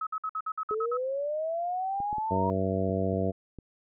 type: tone bursts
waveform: sine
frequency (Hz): 1283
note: E6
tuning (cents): -47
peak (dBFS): -29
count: 9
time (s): 0.01-0.972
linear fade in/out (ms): 5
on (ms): 58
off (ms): 55
type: linear sweep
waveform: sine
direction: up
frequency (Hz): 420 to 951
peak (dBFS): -28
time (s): 0.71-2.5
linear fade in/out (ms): 0
type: clicks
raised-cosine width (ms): 3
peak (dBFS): -29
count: 6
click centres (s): 2.003 / 2.129 / 2.183 / 2.893 / 3.132 / 3.587
type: harmonic tone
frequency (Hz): 95.3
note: G2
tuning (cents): -48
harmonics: 1 / 2 / 3 / 4 / 5 / 6 / 7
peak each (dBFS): -32 / -31 / -35 / -35 / -33 / -36 / -33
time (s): 2.3-3.32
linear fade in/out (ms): 20
effects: none